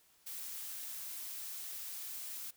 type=noise; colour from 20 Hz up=blue; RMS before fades=-44 dBFS; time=0.26-2.51 s; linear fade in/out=10 ms; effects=white hiss -68 dBFS RMS until 2.56 s